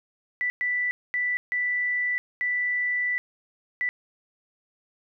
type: tone bursts at uneven times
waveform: sine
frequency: 1975.5 Hz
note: B6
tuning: in tune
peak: -23 dBFS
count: 6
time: 0.41-0.5 / 0.61-0.91 / 1.14-1.37 / 1.52-2.18 / 2.41-3.18 / 3.81-3.89 s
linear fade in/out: 0 ms
effects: none